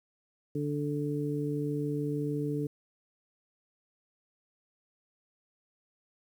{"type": "harmonic tone", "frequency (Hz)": 146.4, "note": "D3", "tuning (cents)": -5, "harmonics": [1, 2, 3], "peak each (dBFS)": [-33, -33, -35], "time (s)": [0.55, 2.67], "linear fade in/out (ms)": 5, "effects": ["10-bit"]}